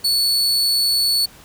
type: tone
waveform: 40% pulse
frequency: 4435 Hz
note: C#8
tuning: in tune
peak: -14 dBFS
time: 0.04-1.26 s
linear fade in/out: 10 ms
effects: pink hiss -45 dBFS RMS until 1.44 s